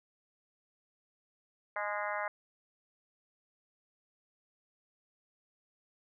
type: harmonic tone with a mistuned harmonic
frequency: 206.3 Hz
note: G#3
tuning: 11 cents flat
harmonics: 3 / 4 / 5 / 6 / 7 / 8 / 9 / 10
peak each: -39 / -40 / -41 / -42 / -42 / -43 / -44 / -44 dBFS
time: 1.76-2.28 s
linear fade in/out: 2 ms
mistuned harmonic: 4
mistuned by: +22 cents
effects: none